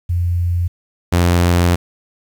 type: tone pair in turn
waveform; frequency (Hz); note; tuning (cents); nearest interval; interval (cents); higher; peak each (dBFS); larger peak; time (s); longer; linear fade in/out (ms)
sine / sawtooth; 87.31 / 87.31; F2 / F2; 0 / 0; unison; 0; neither; -14 / -7; second; 0.09-0.68 / 1.12-1.76; second; 10
effects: 8-bit